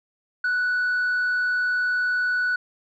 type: tone with frequency modulation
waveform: sine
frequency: 1480 Hz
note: F#6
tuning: in tune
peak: -18 dBFS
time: 0.44-2.56 s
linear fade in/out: 5 ms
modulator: 40 Hz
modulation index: 0.45
effects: tanh soft clip ceiling -19 dBFS